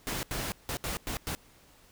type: noise bursts at uneven times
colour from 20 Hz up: pink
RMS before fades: -34 dBFS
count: 6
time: 0.07-0.23 / 0.31-0.52 / 0.69-0.77 / 0.84-0.97 / 1.07-1.17 / 1.27-1.35 s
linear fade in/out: 0 ms
effects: pink hiss -59 dBFS RMS until 1.91 s